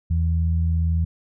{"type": "tone pair together", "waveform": "sine", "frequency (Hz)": [82, 164], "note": ["E2", "E3"], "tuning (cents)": [-9, -9], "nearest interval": "octave", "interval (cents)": 1200, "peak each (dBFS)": [-18, -27], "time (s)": [0.1, 1.05], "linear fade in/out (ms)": 10, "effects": []}